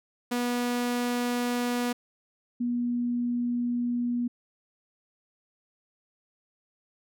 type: tone pair in turn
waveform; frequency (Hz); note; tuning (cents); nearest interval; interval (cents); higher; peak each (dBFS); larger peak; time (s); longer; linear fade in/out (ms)
sawtooth / sine; 243.3 / 241.5; B3 / B3; -26 / -39; unison; 13; first; -22 / -25; first; 0.31-1.93 / 2.6-4.28; second; 10
effects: none